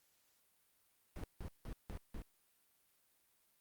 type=noise bursts; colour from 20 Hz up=brown; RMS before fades=-45 dBFS; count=5; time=1.16-2.22 s; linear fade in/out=0 ms; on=76 ms; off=170 ms; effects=white hiss -75 dBFS RMS until 3.6 s + Opus 48 kbps